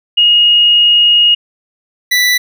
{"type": "tone pair in turn", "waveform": ["sine", "25% pulse"], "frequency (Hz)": [2870, 1975.8], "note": ["F7", "B6"], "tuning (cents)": [47, 0], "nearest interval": "tritone", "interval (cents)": 647, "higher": "first", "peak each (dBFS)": -5, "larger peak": "neither", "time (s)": [[0.17, 1.35], [2.11, 2.38]], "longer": "first", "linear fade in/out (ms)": 10, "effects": []}